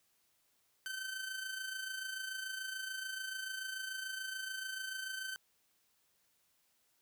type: tone with amplitude modulation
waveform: sawtooth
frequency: 1539 Hz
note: G6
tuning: 32 cents flat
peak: -34 dBFS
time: 0.86-5.36 s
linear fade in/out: 0 ms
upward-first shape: sine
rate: 26.9 Hz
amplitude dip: 50%
effects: white hiss -75 dBFS RMS until 7.01 s